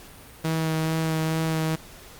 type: tone with vibrato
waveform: sawtooth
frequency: 160 Hz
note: D#3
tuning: 49 cents sharp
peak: -19 dBFS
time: 0.44-1.76 s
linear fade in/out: 10 ms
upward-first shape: sine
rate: 2.3 Hz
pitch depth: 13 cents each way
effects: pink hiss -46 dBFS RMS until 2.19 s + Opus 48 kbps